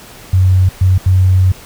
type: tone bursts at uneven times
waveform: sine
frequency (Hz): 93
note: F#2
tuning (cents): +9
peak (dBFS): -6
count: 3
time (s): 0.33-0.69 / 0.81-0.98 / 1.06-1.52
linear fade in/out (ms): 5
effects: pink hiss -36 dBFS RMS until 1.65 s